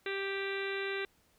harmonic tone, 392.3 Hz, G4, 1 cent sharp, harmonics 1 / 2 / 3 / 4 / 5 / 6 / 7 / 8 / 9 / 10, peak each -36 / -50 / -47 / -41 / -42 / -43 / -46 / -54 / -48 / -48 dBFS, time 0.06-1.05 s, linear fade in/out 2 ms, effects pink hiss -69 dBFS RMS until 1.38 s

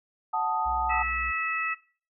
sine chord, D# diminished, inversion first, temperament equal, 740 / 880 / 1244.5 Hz, F#5 / A5 / D#6, 0 / 0 / 0 cents, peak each -31 / -27 / -30 dBFS, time 0.33-1.03 s, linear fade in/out 10 ms
triangle tone with vibrato, 61.74 Hz, B1, in tune, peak -34 dBFS, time 0.65-1.32 s, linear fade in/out 20 ms, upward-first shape sine, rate 19 Hz, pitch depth 45 cents each way
harmonic tone, 650 Hz, E5, 24 cents flat, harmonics 2 / 3 / 4, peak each -31 / -31 / -31 dBFS, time 0.89-1.75 s, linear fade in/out 20 ms
effects noise-tail reverb RT60 0.4 s tail -18 dB re dry

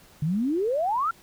sine exponential sweep, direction up, 143.3 to 1400 Hz, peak -22 dBFS, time 0.22-1.11 s, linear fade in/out 5 ms, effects pink hiss -54 dBFS RMS until 1.22 s

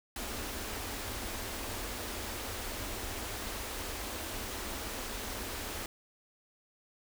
pink band-stop noise, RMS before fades -39 dBFS, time 0.16-5.86 s, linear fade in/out 2 ms, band 110 to 200 Hz, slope 96 dB/octave, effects none

